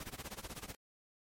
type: noise with tremolo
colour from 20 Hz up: pink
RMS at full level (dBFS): -43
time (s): 0-0.75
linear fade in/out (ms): 2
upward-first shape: sine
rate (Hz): 16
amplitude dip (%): 90
effects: MP3 64 kbps